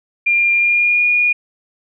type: tone with pitch glide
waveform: sine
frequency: 2398 to 2439 Hz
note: D7 to D#7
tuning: +36 to -35 cents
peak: -11 dBFS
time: 0.26-1.33 s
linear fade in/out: 10 ms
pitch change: +29 cents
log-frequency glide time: 0.54-1.06 s
effects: none